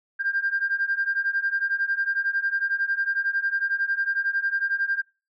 sine beating tone pair, 1588 / 1599 Hz, G6 / G6, +22 / +34 cents, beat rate 11 Hz, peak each -26 / -24 dBFS, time 0.19-5.02 s, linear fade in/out 20 ms, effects noise-tail reverb RT60 0.3 s tail -24 dB re dry + tanh soft clip ceiling -15 dBFS

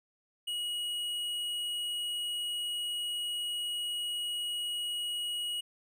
triangle tone with hard clipping, 2904 Hz, F#7, 33 cents flat, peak -34 dBFS, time 0.47-5.61 s, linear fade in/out 10 ms, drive 11 dB, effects none

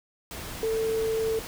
sine tone in noise, 445.4 Hz, A4, 21 cents sharp, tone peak -24 dBFS, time 0.63-1.39 s, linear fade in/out 0 ms, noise pink, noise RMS -38 dBFS, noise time 0.31-1.47 s, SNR +11 dB, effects none

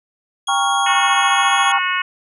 sawtooth tone with pitch glide, 3298 to 3325 Hz, G#7 to G#7, -13 to +1 cents, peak -19 dBFS, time 0.47-1.72 s, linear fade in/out 5 ms, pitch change +14 cents, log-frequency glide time 0.98-1.6 s
sine chord, G half-diminished seventh, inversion none, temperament equal with one note detuned, 796.3 / 932.3 / 1108.7 / 1396.9 Hz, G5 / Bb5 / Db6 / F6, +27 / 0 / 0 / 0 cents, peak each -19 / -24 / -19 / -23 dBFS, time 0.48-1.79 s, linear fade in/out 10 ms
harmonic tone, 364.8 Hz, F#4, 24 cents flat, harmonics 3 / 4 / 5 / 6 / 7 / 8, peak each -22 / -23 / -24 / -25 / -25 / -26 dBFS, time 0.86-2.02 s, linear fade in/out 5 ms
effects resampled to 24000 Hz

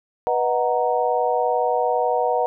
sine chord, B major seventh, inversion none, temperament equal with one note detuned, 490.5 / 622.3 / 740 / 932.3 Hz, B4 / D#5 / F#5 / A#5, -12 / 0 / 0 / 0 cents, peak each -22 / -25 / -22 / -25 dBFS, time 0.27-2.46 s, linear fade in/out 0 ms, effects none

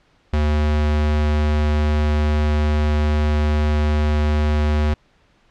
square tone, 75.2 Hz, D2, 42 cents sharp, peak -16 dBFS, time 0.33-4.94 s, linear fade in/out 5 ms, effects pink hiss -58 dBFS RMS until 5.5 s + low-pass 4000 Hz 12 dB/octave

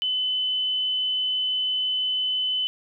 sine tone, 3022 Hz, F#7, 36 cents sharp, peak -22 dBFS, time 0.02-2.67 s, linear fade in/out 0 ms, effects none

